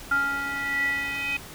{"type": "tone with band-pass filter sweep", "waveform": "square", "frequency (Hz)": 279.3, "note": "C#4", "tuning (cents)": 13, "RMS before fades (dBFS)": -27, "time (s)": [0.11, 1.37], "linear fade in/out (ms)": 5, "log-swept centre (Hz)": [1400, 2500], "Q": 9.9, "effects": ["pink hiss -42 dBFS RMS until 1.54 s"]}